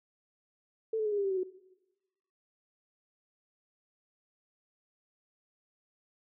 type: tone with pitch steps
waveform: sine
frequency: 444.3 / 432.7 / 421.3 / 410.3 / 399.5 / 389 / 378.8 / 368.9 Hz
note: A4 / A4 / G#4 / G#4 / G4 / G4 / F#4 / F#4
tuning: +17 / -29 / +25 / -21 / +33 / -13 / +41 / -5 cents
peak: -28 dBFS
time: 0.93-1.434 s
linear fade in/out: 5 ms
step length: 63 ms
effects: noise-tail reverb RT60 1.0 s tail -19 dB re dry